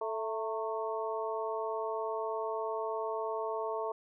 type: harmonic tone with a mistuned harmonic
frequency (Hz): 220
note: A3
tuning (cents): 0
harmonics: 2 / 3 / 4 / 5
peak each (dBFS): -36 / -38 / -39 / -40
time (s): 0.01-3.92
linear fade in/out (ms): 5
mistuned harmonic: 4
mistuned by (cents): +55
effects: none